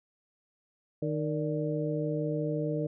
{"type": "harmonic tone with a mistuned harmonic", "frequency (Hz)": 153.7, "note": "D#3", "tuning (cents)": -21, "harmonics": [1, 2, 3, 4], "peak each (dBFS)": [-32, -34, -34, -36], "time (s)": [1.02, 2.87], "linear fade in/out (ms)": 5, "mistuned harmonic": 4, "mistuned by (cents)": -83, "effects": []}